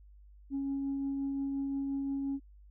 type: tone with tremolo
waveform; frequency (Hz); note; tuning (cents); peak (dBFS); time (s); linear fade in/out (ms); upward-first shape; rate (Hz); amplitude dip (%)
sine; 275.5; C#4; -11; -29; 0.5-2.4; 50; triangle; 5.7; 25
effects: tanh soft clip ceiling -28 dBFS + added 50 Hz sine -53 dBFS peak until 2.7 s